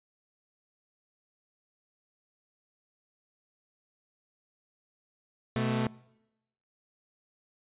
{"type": "tone pair together", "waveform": "sawtooth", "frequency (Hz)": [125.54, 220], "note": ["B2", "A3"], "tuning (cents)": [29, 0], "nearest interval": "minor seventh", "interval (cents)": 971, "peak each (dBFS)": -26, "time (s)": [5.56, 5.87], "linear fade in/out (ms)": 0, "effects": ["noise-tail reverb RT60 0.9 s tail -23 dB re dry", "resampled to 8000 Hz"]}